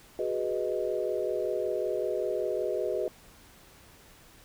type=chord; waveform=sine; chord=G# minor seventh; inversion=third; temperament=equal; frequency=370 / 415.3 / 493.9 / 622.3 Hz; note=F#4 / G#4 / B4 / D#5; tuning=0 / 0 / 0 / 0 cents; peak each=-33 dBFS; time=0.19-3.08 s; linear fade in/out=2 ms; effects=pink hiss -55 dBFS RMS until 4.44 s